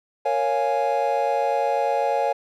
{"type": "chord", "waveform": "triangle", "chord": "Bb minor seventh", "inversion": "none", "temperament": "equal", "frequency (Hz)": [466.2, 554.4, 698.5, 830.6], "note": ["Bb4", "Db5", "F5", "Ab5"], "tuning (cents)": [0, 0, 0, 0], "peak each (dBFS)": [-26, -22, -24, -22], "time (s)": [0.25, 2.33], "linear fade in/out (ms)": 10, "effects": []}